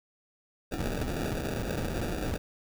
pink noise with sample-and-hold, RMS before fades -32 dBFS, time 0.71-2.38 s, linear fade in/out 20 ms, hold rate 1050 Hz, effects none

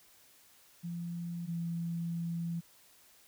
sine tone pair in turn, 171.4 / 168.85 Hz, F3 / E3, -32 / +42 cents, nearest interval unison, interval 26 cents, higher first, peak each -36 / -33 dBFS, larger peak second, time 0.83-1.47 / 1.47-2.61 s, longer second, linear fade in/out 20 ms, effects white hiss -62 dBFS RMS until 3.27 s

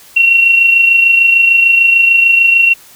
sine tone with amplitude modulation, 2733 Hz, F7, 38 cents flat, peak -3 dBFS, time 0.16-2.74 s, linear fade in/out 10 ms, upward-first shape sine, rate 26.7 Hz, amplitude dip 45%, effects white hiss -40 dBFS RMS until 2.95 s

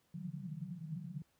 pink band-pass noise, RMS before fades -44 dBFS, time 0.14-1.22 s, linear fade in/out 2 ms, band 140 to 190 Hz, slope 96 dB/octave, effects pink hiss -75 dBFS RMS until 1.39 s + high-pass 60 Hz 12 dB/octave

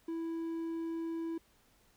triangle tone, 329.6 Hz, E4, in tune, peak -33 dBFS, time 0.08-1.38 s, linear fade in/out 5 ms, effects pink hiss -68 dBFS RMS until 1.96 s

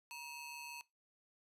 sawtooth ring-modulated tone, 1760 Hz, A6, in tune, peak -40 dBFS, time 0.11-0.81 s, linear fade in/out 0 ms, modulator 807 Hz, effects noise-tail reverb RT60 0.2 s tail -20 dB re dry + resampled to 32000 Hz

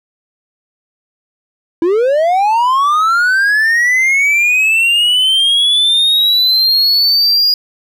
triangle linear sweep, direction up, 321 to 4882 Hz, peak -7 dBFS, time 1.82-7.54 s, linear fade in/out 2 ms, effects none

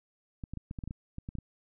clicks, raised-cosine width 5 ms, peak -26 dBFS, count 12, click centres 0.438 / 0.536 / 0.573 / 0.711 / 0.788 / 0.838 / 0.876 / 0.909 / 1.184 / 1.289 / 1.353 / 1.386 s, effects none

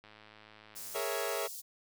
click train, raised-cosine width 0.3 ms, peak -38 dBFS, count 104, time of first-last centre 0.04-1.003 s, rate 107 Hz
white high-pass noise, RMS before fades -44 dBFS, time 0.75-1.62 s, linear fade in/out 20 ms, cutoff 4500 Hz, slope 24 dB/octave
sawtooth chord, A# half-diminished seventh, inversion third, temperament equal, 415.3 / 466.2 / 554.4 / 659.3 Hz, G#4 / A#4 / C#5 / E5, 0 / 0 / 0 / 0 cents, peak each -35 dBFS, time 0.94-1.48 s, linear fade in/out 20 ms
effects none

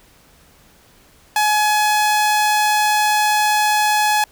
sawtooth tone, 845 Hz, G#5, 30 cents sharp, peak -10 dBFS, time 1.36-4.24 s, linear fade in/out 2 ms, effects pink hiss -51 dBFS RMS until 4.31 s

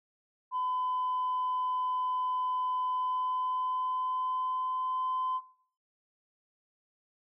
sine tone with pitch glide, 1010 to 1024.7 Hz, B5 to C6, +39 to -36 cents, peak -28 dBFS, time 0.51-5.41 s, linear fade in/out 50 ms, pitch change +25 cents, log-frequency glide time 2.86-5.06 s, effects noise-tail reverb RT60 0.6 s tail -18 dB re dry + tanh soft clip ceiling -25 dBFS

